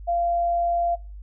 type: tone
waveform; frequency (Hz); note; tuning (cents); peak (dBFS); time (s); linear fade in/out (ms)
sine; 690; F5; -21; -20; 0.07-0.96; 20
effects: noise-tail reverb RT60 0.3 s tail -21 dB re dry + added 50 Hz sine -36 dBFS peak until 1.22 s